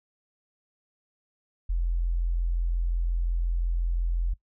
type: tone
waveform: sine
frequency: 42.82 Hz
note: F1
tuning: 33 cents flat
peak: -23 dBFS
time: 1.69-4.34 s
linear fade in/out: 10 ms
effects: noise-tail reverb RT60 0.1 s tail -19 dB re dry